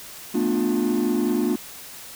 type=chord; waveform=triangle; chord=B half-diminished seventh; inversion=third; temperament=just; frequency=222.2 / 246.9 / 296.3 / 355.6 Hz; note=A3 / B3 / D4 / F4; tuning=+17 / 0 / +15 / +31 cents; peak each=-22 dBFS; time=0.34-1.56 s; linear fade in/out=10 ms; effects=tanh soft clip ceiling -13 dBFS + white hiss -40 dBFS RMS until 2.15 s